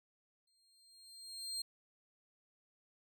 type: tone with exponential growth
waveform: 30% pulse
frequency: 4199 Hz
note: C8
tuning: 5 cents sharp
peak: -34 dBFS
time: 0.47-1.62 s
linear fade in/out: 5 ms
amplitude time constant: 250 ms
effects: none